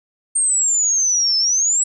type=exponential two-way sweep; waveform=sine; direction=down then up; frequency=8720 to 5220 to 7900 Hz; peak=-14 dBFS; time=0.35-1.84 s; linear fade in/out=10 ms; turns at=1.38 s; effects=none